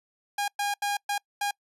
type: tone bursts at uneven times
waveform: sawtooth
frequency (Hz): 814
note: G#5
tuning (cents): -35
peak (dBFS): -22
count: 5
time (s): 0.38-0.48 / 0.59-0.74 / 0.82-0.97 / 1.09-1.18 / 1.41-1.51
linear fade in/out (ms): 5
effects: noise-tail reverb RT60 0.1 s tail -26 dB re dry + resampled to 32000 Hz